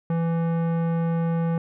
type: tone with tanh clipping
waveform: sine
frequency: 166.5 Hz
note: E3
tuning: 18 cents sharp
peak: -23 dBFS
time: 0.1-1.58 s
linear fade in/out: 2 ms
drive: 16 dB
effects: none